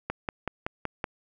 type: click train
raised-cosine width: 0.5 ms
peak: -14 dBFS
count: 6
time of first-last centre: 0.1-1.042 s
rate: 5.31 Hz
effects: none